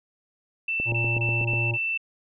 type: tone bursts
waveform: sine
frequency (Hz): 2667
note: E7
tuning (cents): +20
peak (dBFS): -24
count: 5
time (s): 0.68-1.976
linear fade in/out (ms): 5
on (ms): 240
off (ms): 24
type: click train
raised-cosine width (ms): 2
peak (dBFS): -20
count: 7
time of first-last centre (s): 0.8-1.535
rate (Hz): 8.16
type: harmonic tone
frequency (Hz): 116.54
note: A#2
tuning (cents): 0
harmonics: 1 / 3 / 5 / 7 / 8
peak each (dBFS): -25 / -35 / -39 / -42 / -43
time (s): 0.85-1.78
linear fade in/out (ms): 50
effects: none